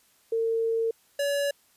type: tone pair in turn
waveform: sine / square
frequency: 453.9 / 568.3 Hz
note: A#4 / C#5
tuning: -46 / +43 cents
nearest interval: major third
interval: 389 cents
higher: second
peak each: -23 / -25 dBFS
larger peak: first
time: 0.32-0.91 / 1.19-1.51 s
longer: first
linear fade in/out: 5 ms
effects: white hiss -63 dBFS RMS until 1.76 s + resampled to 32000 Hz

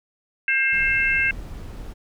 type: harmonic tone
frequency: 532 Hz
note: C5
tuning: 29 cents sharp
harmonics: 3 / 4 / 5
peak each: -22 / -22 / -22 dBFS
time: 0.48-1.31 s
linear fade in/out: 2 ms
type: noise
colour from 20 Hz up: brown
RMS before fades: -35 dBFS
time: 0.72-1.94 s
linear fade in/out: 20 ms
effects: none

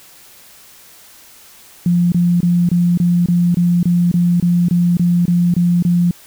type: tone bursts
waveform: sine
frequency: 174.61 Hz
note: F3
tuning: in tune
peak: -10 dBFS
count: 15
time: 1.86-6.11 s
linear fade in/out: 2 ms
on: 260 ms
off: 25 ms
effects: white hiss -43 dBFS RMS until 6.26 s

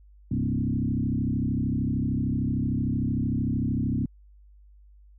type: tone with frequency modulation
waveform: sine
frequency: 177.1 Hz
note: F3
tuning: 24 cents sharp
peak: -23 dBFS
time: 0.31-4.06 s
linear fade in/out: 5 ms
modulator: 33.2 Hz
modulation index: 3.1
effects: added 50 Hz sine -50 dBFS peak until 5.18 s

